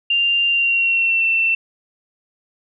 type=tone with pitch glide; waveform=sine; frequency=2790 to 2686 Hz; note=F7 to E7; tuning=-2 to +32 cents; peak=-14 dBFS; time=0.1-1.55 s; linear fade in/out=5 ms; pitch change=-66 cents; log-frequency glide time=0.46-1.27 s; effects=none